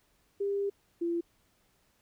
sine tone pair in turn, 400 / 340.4 Hz, G4 / F4, +35 / -44 cents, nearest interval minor third, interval 279 cents, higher first, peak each -28 dBFS, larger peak neither, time 0.4-0.7 / 1.01-1.21 s, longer first, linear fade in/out 10 ms, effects pink hiss -70 dBFS RMS until 2.01 s

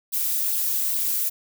violet noise with flanger, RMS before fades -24 dBFS, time 0.12-1.3 s, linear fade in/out 20 ms, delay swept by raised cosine 0.2 to 6 ms, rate 2.4 Hz, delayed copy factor +1, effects none

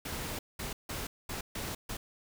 pink noise bursts at uneven times, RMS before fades -38 dBFS, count 6, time 0.05-0.39 / 0.59-0.73 / 0.89-1.07 / 1.29-1.41 / 1.55-1.75 / 1.89-1.97 s, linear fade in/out 5 ms, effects none

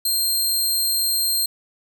15% pulse tone, 4186 Hz, C8, in tune, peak -12 dBFS, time 0.05-1.46 s, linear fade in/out 5 ms, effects none

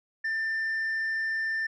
sine tone, 1787 Hz, A6, 26 cents sharp, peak -24 dBFS, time 0.24-1.67 s, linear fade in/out 10 ms, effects tanh soft clip ceiling -26 dBFS

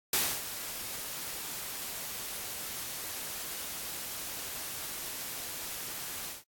white noise with ADSR envelope, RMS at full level -27 dBFS, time 0.13-6.44 s, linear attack 3 ms, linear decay 280 ms, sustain -12 dB, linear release 160 ms, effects AAC 64 kbps

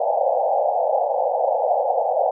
white band-pass noise, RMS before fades -20 dBFS, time 0-2.31 s, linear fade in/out 5 ms, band 500 to 830 Hz, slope 96 dB/octave, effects none

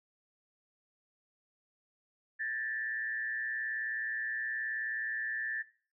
sine tone with frequency modulation, 1760 Hz, A6, in tune, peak -33 dBFS, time 2.39-5.63 s, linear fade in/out 20 ms, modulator 119 Hz, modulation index 0.64, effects noise-tail reverb RT60 0.4 s tail -17 dB re dry

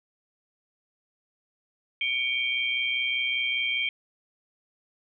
sine tone cluster, 2260 / 2385 / 3176 Hz, C#7 / D7 / G7, +33 / +26 / +22 cents, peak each -29 dBFS, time 2.01-3.89 s, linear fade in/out 2 ms, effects none

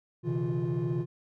triangle tone cluster, 126.4 / 141 / 162.9 / 350.3 Hz, B2 / C#3 / E3 / F4, +41 / +30 / -20 / +5 cents, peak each -30 dBFS, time 0.23-1.06 s, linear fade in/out 50 ms, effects tanh soft clip ceiling -21 dBFS

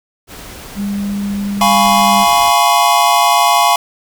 pink noise, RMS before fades -32 dBFS, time 0.27-2.53 s, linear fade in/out 50 ms
sine tone, 201.3 Hz, G3, 46 cents sharp, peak -16 dBFS, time 0.75-2.26 s, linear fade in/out 50 ms
square chord, C# dominant seventh, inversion first, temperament equal, 698.5 / 830.6 / 987.8 / 1108.7 Hz, E#5 / G#5 / B5 / C#6, 0 / 0 / 0 / 0 cents, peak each -15 dBFS, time 1.61-3.76 s, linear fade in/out 2 ms
effects none

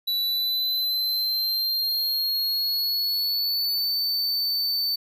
square tone with pitch glide, 3951 to 4539 Hz, B7 to C#8, 0 to +40 cents, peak -23 dBFS, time 0.07-4.96 s, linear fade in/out 10 ms, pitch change +240 cents, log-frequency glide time 0.2-3.95 s, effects none

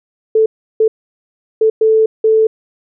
sine tone bursts at uneven times, 440 Hz, A4, in tune, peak -7 dBFS, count 5, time 0.35-0.46 / 0.8-0.88 / 1.61-1.7 / 1.81-2.06 / 2.24-2.47 s, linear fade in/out 5 ms, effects none

